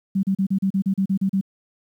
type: tone bursts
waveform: sine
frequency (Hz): 193.1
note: G3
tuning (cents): -26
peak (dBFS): -17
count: 11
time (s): 0.15-1.412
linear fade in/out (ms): 10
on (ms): 82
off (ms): 36
effects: 9-bit